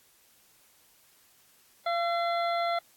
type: harmonic tone with a mistuned harmonic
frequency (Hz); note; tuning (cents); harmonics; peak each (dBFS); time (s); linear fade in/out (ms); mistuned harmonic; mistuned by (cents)
686; F5; -31; 1 / 2 / 3 / 5 / 6; -27 / -33 / -37 / -41 / -43; 1.86-2.79; 5; 2; -28
effects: white hiss -62 dBFS RMS until 2.96 s + AAC 64 kbps